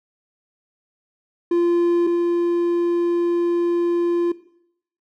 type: tone pair in turn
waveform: triangle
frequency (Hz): 345.3 / 345.3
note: F4 / F4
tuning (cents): -20 / -20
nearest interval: unison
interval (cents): 0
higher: neither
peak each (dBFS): -13 / -15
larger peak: first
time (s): 1.51-2.07 / 2.07-4.32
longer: second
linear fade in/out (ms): 5
effects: noise-tail reverb RT60 0.7 s tail -17 dB re dry